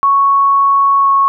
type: tone with pitch glide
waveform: sine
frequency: 1108.7 to 1101.7 Hz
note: C#6 to C#6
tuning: 0 to -11 cents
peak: -7 dBFS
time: 0.03-1.28 s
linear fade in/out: 0 ms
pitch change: -11 cents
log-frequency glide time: 0.98-1.09 s
effects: none